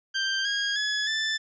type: tone with pitch steps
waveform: 20% pulse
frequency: 1573 / 1633.2 / 1695.7 / 1760.5 Hz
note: G6 / G#6 / G#6 / A6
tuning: +6 / -29 / +36 / 0 cents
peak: -20 dBFS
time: 0.14-1.38 s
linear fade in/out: 20 ms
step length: 310 ms
effects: resampled to 16000 Hz